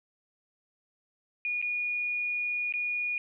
sine tone with dropouts, 2446 Hz, D#7, 30 cents flat, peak -28 dBFS, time 1.45-3.18 s, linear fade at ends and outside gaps 1 ms, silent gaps 1.616-1.625 / 2.724-2.738 s, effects none

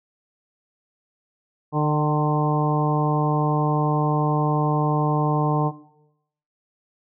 harmonic tone with a mistuned harmonic, 150 Hz, D3, 37 cents sharp, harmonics 1 / 2 / 3 / 4 / 5 / 6 / 7, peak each -21 / -25 / -27 / -31 / -28 / -29 / -28 dBFS, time 1.72-5.72 s, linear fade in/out 50 ms, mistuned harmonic 5, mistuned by +26 cents, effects noise-tail reverb RT60 0.8 s tail -17 dB re dry

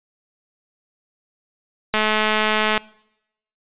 click train, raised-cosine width 0.3 ms, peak -3 dBFS, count 181, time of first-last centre 1.94-2.777 s, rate 215 Hz, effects noise-tail reverb RT60 0.8 s tail -23 dB re dry + resampled to 8000 Hz

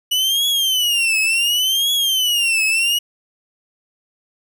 40% pulse tone with vibrato, 2941 Hz, F#7, 11 cents flat, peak -14 dBFS, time 0.11-2.99 s, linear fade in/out 10 ms, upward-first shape triangle, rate 0.69 Hz, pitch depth 240 cents each way, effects none

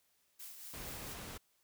blue noise with tremolo, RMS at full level -48 dBFS, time 0.39-1.14 s, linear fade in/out 10 ms, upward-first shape triangle, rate 4.4 Hz, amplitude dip 50%
pink noise, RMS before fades -47 dBFS, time 0.73-1.38 s, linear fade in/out 10 ms
effects white hiss -75 dBFS RMS until 1.63 s

